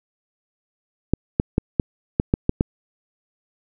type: clicks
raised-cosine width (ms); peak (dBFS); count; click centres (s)
3; -3; 8; 1.136 / 1.399 / 1.581 / 1.798 / 2.199 / 2.339 / 2.494 / 2.609
effects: none